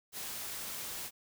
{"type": "noise", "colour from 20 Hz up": "white", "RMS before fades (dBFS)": -41, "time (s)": [0.12, 1.11], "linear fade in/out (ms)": 50, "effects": []}